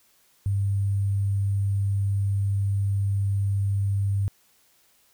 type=tone with sample-and-hold; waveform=sine; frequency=99.2 Hz; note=G2; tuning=21 cents sharp; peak=-21 dBFS; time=0.46-4.28 s; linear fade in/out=0 ms; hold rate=8820 Hz; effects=white hiss -62 dBFS RMS until 5.13 s